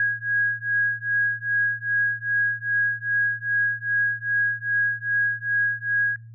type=beating tone pair; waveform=sine; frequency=1647 / 1649.5 Hz; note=G#6 / G#6; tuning=-15 / -12 cents; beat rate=2.5 Hz; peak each=-24 dBFS; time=0-6.16 s; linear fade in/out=2 ms; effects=noise-tail reverb RT60 0.3 s tail -22 dB re dry + added 114 Hz sine -40 dBFS peak until 6.34 s